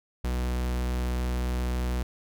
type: tone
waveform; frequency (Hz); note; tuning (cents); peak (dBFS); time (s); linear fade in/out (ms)
45% pulse; 61.74; B1; 0; -26; 0.24-2.03; 5
effects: none